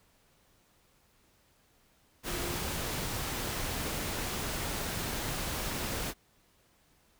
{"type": "tone in noise", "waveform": "sine", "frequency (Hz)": 350, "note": "F4", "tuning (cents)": 4, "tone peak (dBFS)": -41, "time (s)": [2.24, 2.6], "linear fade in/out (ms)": 50, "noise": "pink", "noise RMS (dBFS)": -35, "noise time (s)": [2.23, 6.14], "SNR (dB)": -9, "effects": ["pink hiss -67 dBFS RMS until 7.19 s"]}